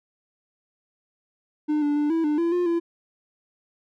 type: tone with pitch steps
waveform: triangle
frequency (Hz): 301.5 / 292.1 / 295.4 / 327.7 / 298.7 / 337.8 / 354 / 338.4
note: D4 / D4 / D4 / E4 / D4 / E4 / F4 / E4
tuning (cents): +46 / -9 / +10 / -10 / +29 / +42 / +23 / +45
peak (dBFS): -18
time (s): 1.68-2.8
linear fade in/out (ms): 20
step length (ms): 140
effects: none